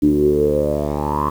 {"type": "tone with low-pass filter sweep", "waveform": "10% pulse", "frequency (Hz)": 73.7, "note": "D2", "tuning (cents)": 7, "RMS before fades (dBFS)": -17, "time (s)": [0.02, 1.3], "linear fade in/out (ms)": 10, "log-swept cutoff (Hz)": [290, 1100], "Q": 9.7, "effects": ["7-bit"]}